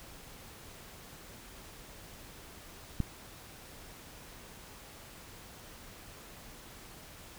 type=click; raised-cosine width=5 ms; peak=-17 dBFS; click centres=3.003 s; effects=pink hiss -51 dBFS RMS until 7.38 s